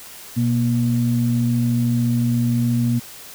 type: tone pair together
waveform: sine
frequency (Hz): 122.68 / 236.6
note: B2 / A#3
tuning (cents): -11 / +26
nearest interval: major seventh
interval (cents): 1137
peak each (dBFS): -18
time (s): 0.36-3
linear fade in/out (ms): 20
effects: tanh soft clip ceiling -8 dBFS + white hiss -39 dBFS RMS until 3.34 s